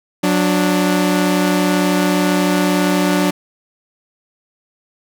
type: tone pair together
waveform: sawtooth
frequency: 183.11 / 293.7 Hz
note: F#3 / D4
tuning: -18 / 0 cents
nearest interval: minor sixth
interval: 818 cents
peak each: -12 dBFS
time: 0.23-3.31 s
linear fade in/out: 10 ms
effects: none